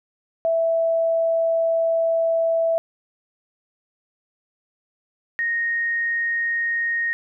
sine tone pair in turn, 659.3 / 1861.4 Hz, E5 / A#6, 0 / -3 cents, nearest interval octave + tritone, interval 1797 cents, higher second, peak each -17 / -20 dBFS, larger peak first, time 0.45-2.78 / 5.39-7.13 s, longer first, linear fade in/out 0 ms, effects none

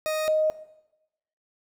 40% pulse / sine tone pair in turn, 622.3 / 622.3 Hz, D#5 / D#5, 0 / 0 cents, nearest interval unison, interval 0 cents, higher neither, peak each -24 / -19 dBFS, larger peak second, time 0.06-0.28 / 0.28-0.5 s, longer neither, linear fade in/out 0 ms, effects noise-tail reverb RT60 0.9 s tail -17 dB re dry

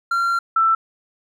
triangle / sine tone pair in turn, 1375 / 1331.2 Hz, F6 / E6, -27 / +17 cents, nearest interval minor second, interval 56 cents, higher first, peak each -15 / -13 dBFS, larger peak second, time 0.11-0.39 / 0.56-0.75 s, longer first, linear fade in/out 5 ms, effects none

